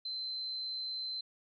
sine tone, 4082 Hz, C8, 44 cents flat, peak -36 dBFS, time 0.05-1.21 s, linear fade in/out 5 ms, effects none

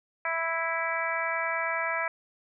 harmonic tone, 329.6 Hz, E4, in tune, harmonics 2 / 3 / 4 / 5 / 6 / 7, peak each -34 / -34 / -34 / -34 / -34 / -34 dBFS, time 0.25-2.08 s, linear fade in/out 2 ms, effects none

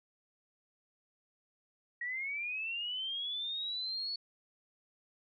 sine linear sweep, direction up, 1894 to 4435 Hz, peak -35 dBFS, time 2.01-4.16 s, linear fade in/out 5 ms, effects none

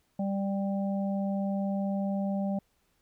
harmonic tone, 196.9 Hz, G3, 8 cents sharp, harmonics 1 / 3 / 4, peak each -28 / -36 / -40 dBFS, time 0.19-2.59 s, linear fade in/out 5 ms, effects pink hiss -72 dBFS RMS until 3.01 s

